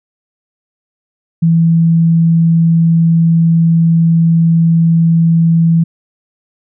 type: tone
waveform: sine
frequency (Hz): 165.5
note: E3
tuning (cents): +7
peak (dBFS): -6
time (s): 1.42-5.84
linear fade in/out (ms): 10
effects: none